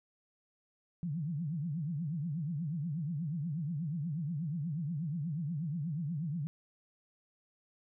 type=tone with vibrato; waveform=sine; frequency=157.3 Hz; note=D#3; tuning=19 cents sharp; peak=-33 dBFS; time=1.03-6.47 s; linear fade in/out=0 ms; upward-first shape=triangle; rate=8.3 Hz; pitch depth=270 cents each way; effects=none